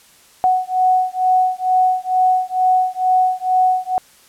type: beating tone pair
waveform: sine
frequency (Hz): 740 / 742.2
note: F#5 / F#5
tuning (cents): 0 / +5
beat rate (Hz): 2.2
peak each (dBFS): -16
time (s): 0.44-3.98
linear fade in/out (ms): 0
effects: white hiss -49 dBFS RMS until 4.28 s + low-pass 12000 Hz 12 dB/octave